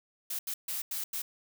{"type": "noise bursts at uneven times", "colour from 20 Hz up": "blue", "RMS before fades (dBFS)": -35, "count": 5, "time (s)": [[0.3, 0.39], [0.47, 0.54], [0.68, 0.82], [0.91, 1.04], [1.13, 1.22]], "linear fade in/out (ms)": 5, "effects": []}